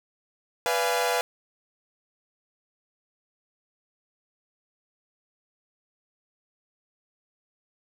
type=chord; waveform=sawtooth; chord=B diminished seventh; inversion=none; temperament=equal with one note detuned; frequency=493.9 / 587.3 / 689.6 / 830.6 Hz; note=B4 / D5 / F5 / Ab5; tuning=0 / 0 / -22 / 0 cents; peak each=-23 / -29 / -24 / -26 dBFS; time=0.66-1.21 s; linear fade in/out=0 ms; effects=none